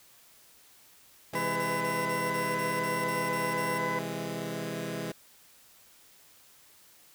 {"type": "chord", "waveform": "15% pulse", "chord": "C augmented", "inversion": "none", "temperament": "equal with one note detuned", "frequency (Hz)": [130.81, 164.81, 205.9], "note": ["C3", "E3", "G#3"], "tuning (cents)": [0, 0, -15], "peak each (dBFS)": [-34, -30, -31], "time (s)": [1.33, 5.12], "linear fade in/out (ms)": 5}
{"type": "tone bursts", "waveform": "10% pulse", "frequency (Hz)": 2732, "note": "F7", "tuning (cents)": -39, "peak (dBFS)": -32, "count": 10, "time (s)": [1.35, 3.783], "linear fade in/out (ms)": 5, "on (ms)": 210, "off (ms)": 37}
{"type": "harmonic tone", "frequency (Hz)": 502, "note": "B4", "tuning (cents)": 28, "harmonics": [1, 2, 3, 4], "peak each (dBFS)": [-36, -32, -43, -35], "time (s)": [1.35, 3.99], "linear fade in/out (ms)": 2}
{"effects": ["white hiss -58 dBFS RMS until 7.14 s"]}